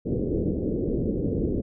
white low-pass noise, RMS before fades -26 dBFS, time 0.05-1.62 s, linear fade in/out 20 ms, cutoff 470 Hz, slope 48 dB/octave, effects none

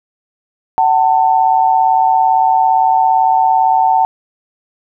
sine tone pair together, 755 / 892.7 Hz, F#5 / A5, +35 / +25 cents, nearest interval minor third, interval 290 cents, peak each -11 dBFS, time 0.78-4.05 s, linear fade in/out 0 ms, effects none

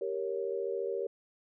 sine chord, G diminished, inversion none, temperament equal, 392 / 466.2 / 554.4 Hz, G4 / Bb4 / Db5, 0 / 0 / 0 cents, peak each -35 / -35 / -38 dBFS, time 0.01-1.07 s, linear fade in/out 5 ms, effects none

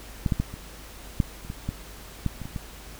clicks, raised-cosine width 5 ms, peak -11 / -10 / -11 / -24 / -8 / -30 / -20 / -15 / -12 / -22 / -23 / -18 dBFS, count 12, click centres 0.262 / 0.322 / 0.4 / 0.54 / 1.202 / 1.449 / 1.501 / 1.69 / 2.263 / 2.417 / 2.455 / 2.562 s, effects added 50 Hz sine -45 dBFS peak until 2.99 s + pink hiss -45 dBFS RMS until 2.99 s

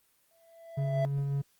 triangle tone with exponential growth, 665 Hz, E5, 15 cents sharp, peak -24 dBFS, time 0.31-1.05 s, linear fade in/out 0 ms, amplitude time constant 160 ms
triangle tone with tremolo, 140 Hz, C#3, 18 cents sharp, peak -25 dBFS, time 0.77-1.42 s, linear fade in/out 10 ms, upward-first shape sine, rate 5.5 Hz, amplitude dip 25%
effects white hiss -69 dBFS RMS until 1.59 s + Opus 24 kbps

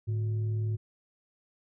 sine tone with frequency modulation, 107.5 Hz, A2, 40 cents flat, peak -27 dBFS, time 0.07-0.77 s, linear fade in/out 20 ms, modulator 255 Hz, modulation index 0.26, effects none

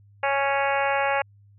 harmonic tone, 277.2 Hz, C#4, in tune, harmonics 2 / 3 / 4 / 5 / 6 / 7 / 8 / 9 / 10, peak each -26 / -25 / -31 / -32 / -30 / -34 / -32 / -35 / -36 dBFS, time 0.23-1.22 s, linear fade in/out 5 ms, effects added 101 Hz sine -51 dBFS peak until 1.58 s

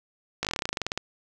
slowing click train, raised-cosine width 0.2 ms, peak -10 dBFS, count 17, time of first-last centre 0.43-0.976 s, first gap 18 ms, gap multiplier 1.08, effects none

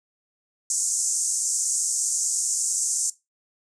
pink band-pass noise, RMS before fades -25 dBFS, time 0.7-3.1 s, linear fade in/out 2 ms, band 6300 to 8800 Hz, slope 48 dB/octave, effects noise-tail reverb RT60 0.2 s tail -18 dB re dry

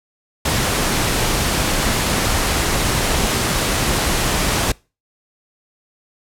pink noise, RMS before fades -18 dBFS, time 0.45-4.72 s, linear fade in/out 5 ms, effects noise-tail reverb RT60 0.3 s tail -24 dB re dry + low-pass 12000 Hz 12 dB/octave

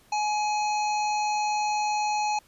harmonic tone, 842 Hz, G#5, 24 cents sharp, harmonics 1 / 3 / 5 / 7 / 8, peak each -24 / -34 / -38 / -41 / -42 dBFS, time 0.12-2.39 s, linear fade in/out 5 ms, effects pink hiss -59 dBFS RMS until 2.47 s + resampled to 32000 Hz

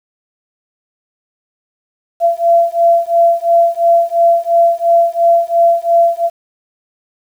sine beating tone pair, 678 / 680.9 Hz, E5 / F5, +49 / -44 cents, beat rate 2.9 Hz, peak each -11 dBFS, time 2.2-6.3 s, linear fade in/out 50 ms, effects 7-bit

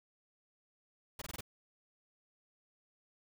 pink noise bursts, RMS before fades -43 dBFS, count 5, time 1.19-1.409 s, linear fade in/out 5 ms, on 27 ms, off 21 ms, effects none

